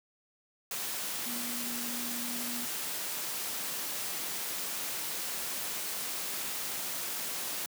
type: tone in noise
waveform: sine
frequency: 240.7 Hz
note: B3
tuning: 44 cents flat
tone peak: -40 dBFS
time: 1.26-2.65 s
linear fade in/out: 2 ms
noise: white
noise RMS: -36 dBFS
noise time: 0.71-7.66 s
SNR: -7 dB
effects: high-pass 150 Hz 12 dB/octave